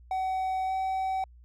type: tone with pitch glide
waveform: triangle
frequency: 755 to 761.6 Hz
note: F#5 to F#5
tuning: +35 to +50 cents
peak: -25 dBFS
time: 0.11-1.24 s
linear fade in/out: 2 ms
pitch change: +15 cents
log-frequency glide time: 0.66-0.72 s
effects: added 60 Hz sine -50 dBFS peak until 1.44 s